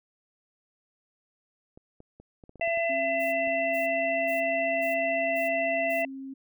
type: clicks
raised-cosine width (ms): 2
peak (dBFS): -35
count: 10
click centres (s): 1.775 / 2.004 / 2.2 / 2.438 / 2.494 / 2.557 / 2.597 / 2.676 / 2.774 / 3.474
type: harmonic tone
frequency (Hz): 671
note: E5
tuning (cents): +31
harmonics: 1 / 3 / 4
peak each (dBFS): -26 / -31 / -32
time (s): 2.61-6.05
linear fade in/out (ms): 2
type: tone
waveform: sine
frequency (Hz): 268.7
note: C4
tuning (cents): +46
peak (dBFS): -36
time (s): 2.89-6.34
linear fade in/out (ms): 10
type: noise bursts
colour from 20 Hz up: violet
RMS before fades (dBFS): -46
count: 6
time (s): 3.19-6.03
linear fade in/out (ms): 20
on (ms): 140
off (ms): 400
effects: none